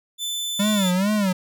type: tone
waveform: sawtooth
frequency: 3520 Hz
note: A7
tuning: in tune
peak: -22 dBFS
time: 0.18-0.93 s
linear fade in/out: 50 ms
type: tone with vibrato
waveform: square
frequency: 196 Hz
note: G3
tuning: in tune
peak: -19 dBFS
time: 0.59-1.33 s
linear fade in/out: 10 ms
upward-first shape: sine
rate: 2.3 Hz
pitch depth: 150 cents each way
effects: none